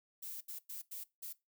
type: noise bursts at uneven times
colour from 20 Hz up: violet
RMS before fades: -45 dBFS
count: 5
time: 0.22-0.41 / 0.48-0.59 / 0.69-0.82 / 0.91-1.04 / 1.22-1.33 s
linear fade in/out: 10 ms
effects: noise-tail reverb RT60 0.2 s tail -19 dB re dry